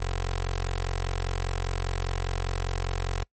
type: tone with notch filter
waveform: 15% pulse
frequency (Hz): 45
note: F#1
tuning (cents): -47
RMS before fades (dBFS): -29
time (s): 0-3.24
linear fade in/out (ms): 10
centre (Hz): 190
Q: 0.55
effects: noise-tail reverb RT60 0.1 s tail -25 dB re dry + MP3 32 kbps